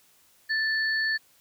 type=tone pair together; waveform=sine; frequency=1762 / 4435 Hz; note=A6 / C#8; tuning=+2 / 0 cents; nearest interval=octave + major third; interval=1598 cents; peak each=-24 / -32 dBFS; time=0.49-1.18 s; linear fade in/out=20 ms; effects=white hiss -61 dBFS RMS until 1.4 s